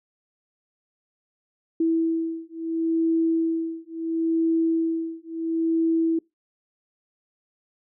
sine beating tone pair, 327.2 / 327.93 Hz, E4 / E4, -13 / -9 cents, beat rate 0.73 Hz, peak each -24 dBFS, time 1.8-6.19 s, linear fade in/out 5 ms, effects noise-tail reverb RT60 0.2 s tail -24 dB re dry

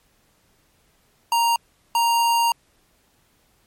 square tone bursts at uneven times, 933 Hz, A#5, 1 cent sharp, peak -17 dBFS, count 2, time 1.32-1.56 / 1.95-2.52 s, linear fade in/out 2 ms, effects pink hiss -62 dBFS RMS until 3.66 s + MP3 64 kbps

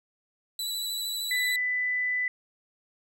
sawtooth tone with vibrato, 3951 Hz, B7, in tune, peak -27 dBFS, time 0.59-1.56 s, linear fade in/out 2 ms, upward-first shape square, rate 13 Hz, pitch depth 12 cents each way
sine tone, 1994 Hz, B6, 16 cents sharp, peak -25 dBFS, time 1.31-2.28 s, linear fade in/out 2 ms
effects none

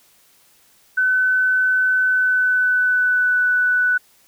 sine tone with pitch glide, 1512 to 1488.6 Hz, F#6 to F#6, +37 to +10 cents, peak -14 dBFS, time 0.97-3.98 s, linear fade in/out 10 ms, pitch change -27 cents, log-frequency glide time 2.03-3.41 s, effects white hiss -55 dBFS RMS until 4.27 s

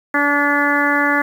harmonic tone, 288.2 Hz, D4, 33 cents flat, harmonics 1 / 2 / 3 / 4 / 5 / 6 / 7, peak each -20 / -24 / -23 / -22 / -21 / -18 / -23 dBFS, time 0.14-1.22 s, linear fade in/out 5 ms, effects 7-bit

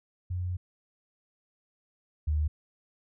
sine tone pair in turn, 90.2 / 75.85 Hz, F#2 / D#2, -44 / -44 cents, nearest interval minor third, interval 300 cents, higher first, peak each -29 / -24 dBFS, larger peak second, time 0.3-0.57 / 2.27-2.48 s, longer first, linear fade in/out 10 ms, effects none

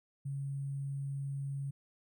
sine tone with sample-and-hold, 138.59 Hz, C#3, in tune, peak -35 dBFS, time 0.25-1.71 s, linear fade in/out 10 ms, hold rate 8820 Hz, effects none

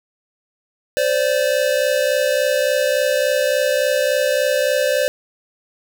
square tone pair together, 518.5 / 582 Hz, C5 / D5, -16 / -16 cents, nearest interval major second, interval 200 cents, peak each -19 dBFS, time 0.97-5.08 s, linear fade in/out 0 ms, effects none

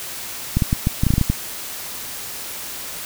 clicks, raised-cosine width 5 ms, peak -4 dBFS, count 11, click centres 0.57 / 0.622 / 0.729 / 0.871 / 1.035 / 1.067 / 1.105 / 1.138 / 1.181 / 1.213 / 1.3 s, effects white hiss -31 dBFS RMS until 3.05 s

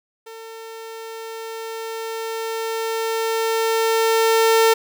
sawtooth tone with level ramp, 450 Hz, A4, 39 cents sharp, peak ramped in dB -32 to -8 dBFS, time 0.26-4.74 s, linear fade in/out 10 ms, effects none

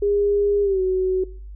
sine tone with pitch glide, 407.2 to 373.4 Hz, G#4 to F#4, -34 to +16 cents, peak -17 dBFS, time 0.02-1.24 s, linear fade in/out 5 ms, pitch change -150 cents, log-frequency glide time 0.62-0.81 s, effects noise-tail reverb RT60 0.4 s tail -19 dB re dry + added 50 Hz sine -34 dBFS peak until 1.55 s

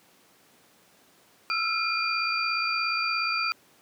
sine tone cluster, 1314 / 1371 / 2421 / 4674 Hz, E6 / F6 / D#7 / D8, -6 / -32 / -48 / -9 cents, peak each -31 / -32 / -28 / -31 dBFS, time 1.5-3.52 s, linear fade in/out 0 ms, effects pink hiss -59 dBFS RMS until 3.81 s + high-pass 200 Hz 12 dB/octave

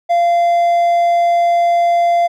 triangle tone, 690 Hz, F5, 21 cents flat, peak -8 dBFS, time 0.09-2.28 s, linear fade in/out 20 ms, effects none

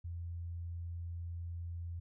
sine tone, 85.4 Hz, F2, 38 cents flat, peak -39 dBFS, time 0.04-2 s, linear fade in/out 10 ms, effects none

